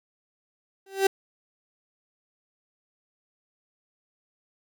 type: tone with exponential growth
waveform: 35% pulse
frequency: 388.3 Hz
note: G4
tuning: 16 cents flat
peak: -13 dBFS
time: 0.86-1.07 s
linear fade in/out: 5 ms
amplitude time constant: 44 ms
effects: none